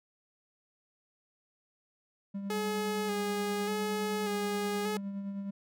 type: tone with tremolo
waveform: triangle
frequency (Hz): 198.3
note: G3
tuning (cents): +20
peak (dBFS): -31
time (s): 2.34-5.51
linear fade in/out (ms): 10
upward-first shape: triangle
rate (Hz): 9.6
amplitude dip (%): 45
type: tone with vibrato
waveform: sawtooth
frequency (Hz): 418.4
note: G#4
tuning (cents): +13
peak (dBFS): -28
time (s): 2.5-4.97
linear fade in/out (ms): 2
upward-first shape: square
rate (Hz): 0.85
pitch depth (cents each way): 26
effects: none